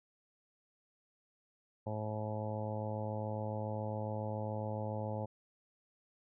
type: harmonic tone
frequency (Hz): 107.2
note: A2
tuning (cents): -45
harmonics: 1 / 2 / 3 / 4 / 5 / 6 / 7 / 8 / 9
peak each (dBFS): -39 / -44 / -50 / -49 / -42 / -47 / -50 / -46 / -57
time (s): 1.86-5.26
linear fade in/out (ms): 10
effects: none